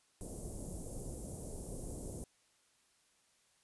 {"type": "band-stop noise", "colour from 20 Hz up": "pink", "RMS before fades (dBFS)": -44, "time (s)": [0.21, 2.24], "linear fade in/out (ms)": 0, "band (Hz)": [590, 8200], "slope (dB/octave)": 24, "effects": ["white hiss -72 dBFS RMS until 3.63 s", "resampled to 24000 Hz"]}